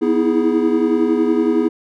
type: chord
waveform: triangle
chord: E major seventh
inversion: second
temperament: equal with one note detuned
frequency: 246.9 / 318.8 / 329.6 / 415.3 Hz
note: B3 / D#4 / E4 / G#4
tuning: 0 / +42 / 0 / 0 cents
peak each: -17 dBFS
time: 0.01-1.69 s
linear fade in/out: 20 ms
effects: none